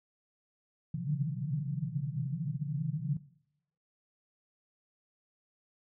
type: band-pass noise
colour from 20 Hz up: white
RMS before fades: -34 dBFS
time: 0.94-3.17 s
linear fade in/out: 5 ms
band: 130 to 170 Hz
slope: 96 dB/octave
effects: noise-tail reverb RT60 0.8 s tail -20 dB re dry